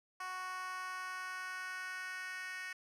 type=tone with high-pass filter sweep; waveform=10% pulse; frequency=370 Hz; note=F#4; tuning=in tune; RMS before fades=-43 dBFS; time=0.2-2.73 s; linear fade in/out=5 ms; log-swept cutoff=990 to 1800 Hz; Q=2.7; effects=low-pass 11000 Hz 12 dB/octave